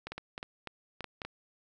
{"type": "clicks", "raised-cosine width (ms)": 0.3, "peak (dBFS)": -23, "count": 10, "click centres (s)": [0.07, 0.12, 0.18, 0.379, 0.429, 0.673, 1.007, 1.043, 1.218, 1.25], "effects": []}